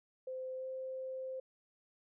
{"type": "tone with pitch glide", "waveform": "sine", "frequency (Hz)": [517, 521.8], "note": ["C5", "C5"], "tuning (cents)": [-21, -5], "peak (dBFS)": -39, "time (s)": [0.27, 1.4], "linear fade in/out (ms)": 5, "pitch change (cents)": 16, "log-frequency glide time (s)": [0.56, 0.66], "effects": []}